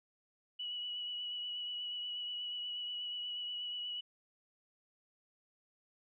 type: tone with vibrato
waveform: sine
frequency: 2938 Hz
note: F#7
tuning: 13 cents flat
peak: -38 dBFS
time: 0.59-4.01 s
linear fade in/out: 10 ms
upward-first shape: triangle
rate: 8.3 Hz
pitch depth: 22 cents each way
effects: none